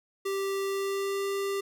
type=tone with pitch glide; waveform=square; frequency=391.6 to 395.5 Hz; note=G4 to G4; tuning=-2 to +15 cents; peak=-29 dBFS; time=0.25-1.61 s; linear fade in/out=10 ms; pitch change=+17 cents; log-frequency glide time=0.64-1.25 s; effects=none